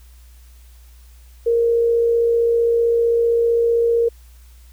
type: tone with amplitude modulation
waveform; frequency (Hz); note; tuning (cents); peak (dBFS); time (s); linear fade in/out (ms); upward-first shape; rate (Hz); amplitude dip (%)
sine; 466.2; A#4; 0; -12; 1.46-4.09; 10; sine; 55.5; 30
effects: added 60 Hz sine -42 dBFS peak until 4.72 s + white hiss -55 dBFS RMS until 4.72 s